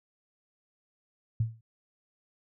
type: tone with exponential decay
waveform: sine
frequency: 112.3 Hz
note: A2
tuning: 36 cents sharp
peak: -21 dBFS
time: 1.4-1.61 s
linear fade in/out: 5 ms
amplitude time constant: 45 ms
effects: none